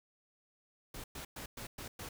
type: noise bursts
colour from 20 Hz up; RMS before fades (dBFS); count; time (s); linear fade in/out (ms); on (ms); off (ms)
pink; -45; 6; 0.94-2.09; 5; 100; 110
effects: none